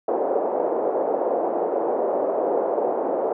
pink band-pass noise, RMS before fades -23 dBFS, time 0.08-3.33 s, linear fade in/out 5 ms, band 410 to 690 Hz, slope 24 dB/octave, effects none

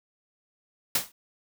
white noise with exponential decay, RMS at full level -20 dBFS, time 0.95-1.12 s, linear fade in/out 5 ms, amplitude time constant 35 ms, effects none

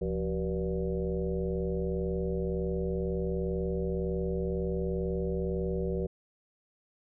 sine tone with frequency modulation, 275.7 Hz, C#4, 9 cents flat, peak -28 dBFS, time 0.01-6.07 s, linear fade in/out 10 ms, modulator 102 Hz, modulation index 2.4, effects none

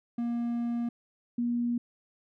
triangle / sine tone pair in turn, 236.5 / 239 Hz, A#3 / A#3, +25 / +43 cents, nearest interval unison, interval 18 cents, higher second, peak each -26 dBFS, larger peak neither, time 0.18-0.89 / 1.38-1.78 s, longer first, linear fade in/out 5 ms, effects none

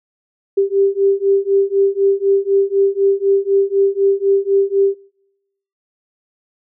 sine beating tone pair, 392 / 396 Hz, G4 / G4, 0 / +18 cents, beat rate 4 Hz, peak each -15 dBFS, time 0.57-4.95 s, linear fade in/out 10 ms, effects noise-tail reverb RT60 0.9 s tail -26 dB re dry

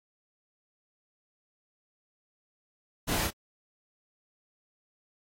pink noise with echo, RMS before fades -31 dBFS, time 3.07-3.28 s, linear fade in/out 20 ms, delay 30 ms, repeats 1, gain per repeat -3 dB, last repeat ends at 3.31 s, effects AAC 48 kbps

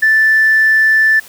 sine tone, 1760 Hz, A6, in tune, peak -6 dBFS, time 0.02-1.2 s, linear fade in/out 10 ms, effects tanh soft clip ceiling -3 dBFS + white hiss -38 dBFS RMS until 1.28 s

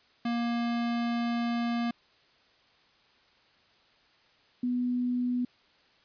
square / sine tone pair in turn, 235.8 / 246.8 Hz, A#3 / B3, +20 / -1 cents, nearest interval minor second, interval 79 cents, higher second, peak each -28 / -26 dBFS, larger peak second, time 0.25-1.91 / 4.63-5.45 s, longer first, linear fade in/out 5 ms, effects white hiss -63 dBFS RMS until 6.04 s + resampled to 11025 Hz

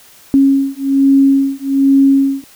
sine beating tone pair, 273 / 274.2 Hz, C#4 / C#4, -26 / -19 cents, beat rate 1.2 Hz, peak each -11 / -11 dBFS, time 0.34-2.44 s, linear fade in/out 0 ms, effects white hiss -43 dBFS RMS until 2.55 s

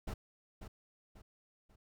brown noise with echo, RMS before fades -38 dBFS, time 0.07-0.14 s, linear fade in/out 10 ms, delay 540 ms, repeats 3, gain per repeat -8 dB, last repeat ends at 1.76 s, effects none

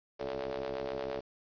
sawtooth ring-modulated tone, 66.5 Hz, C2, 29 cents sharp, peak -28 dBFS, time 0.19-1.21 s, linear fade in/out 20 ms, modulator 503 Hz, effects resampled to 11025 Hz + 9-bit

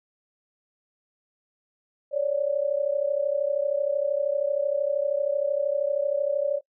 sine tone pair together, 553.1 / 586 Hz, C#5 / D5, -4 / -4 cents, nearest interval minor second, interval 100 cents, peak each -25 dBFS, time 2.11-6.61 s, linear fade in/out 50 ms, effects noise-tail reverb RT60 0.1 s tail -25 dB re dry

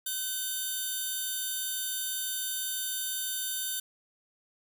5% pulse tone pair together, 1522 / 3620 Hz, F#6 / A7, +48 / +48 cents, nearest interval octave + minor third, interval 1500 cents, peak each -25 dBFS, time 0.06-3.8 s, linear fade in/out 5 ms, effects none

